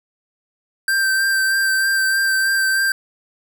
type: tone with vibrato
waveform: square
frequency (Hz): 1568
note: G6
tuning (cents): 0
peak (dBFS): -16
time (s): 0.88-2.92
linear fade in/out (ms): 2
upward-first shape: sine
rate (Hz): 3.2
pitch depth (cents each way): 17
effects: none